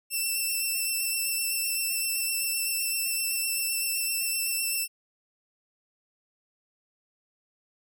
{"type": "tone with vibrato", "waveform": "5% pulse", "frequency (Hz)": 2680, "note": "E7", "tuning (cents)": 28, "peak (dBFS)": -18, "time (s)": [0.1, 4.88], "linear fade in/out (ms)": 50, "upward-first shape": "sine", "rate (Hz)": 7.8, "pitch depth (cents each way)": 17, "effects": []}